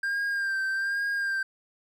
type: tone with vibrato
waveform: triangle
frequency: 1592 Hz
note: G6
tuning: 26 cents sharp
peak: -24 dBFS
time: 0.03-1.43 s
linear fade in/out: 5 ms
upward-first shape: sine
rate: 1.2 Hz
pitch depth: 38 cents each way
effects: none